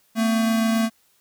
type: tone pair together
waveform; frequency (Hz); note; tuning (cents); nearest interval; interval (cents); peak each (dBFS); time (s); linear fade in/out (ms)
square; 224.6 / 252.1; A3 / B3; +36 / +36; major second; 200; -19 / -31; 0.15-0.9; 50
effects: white hiss -62 dBFS RMS until 1.2 s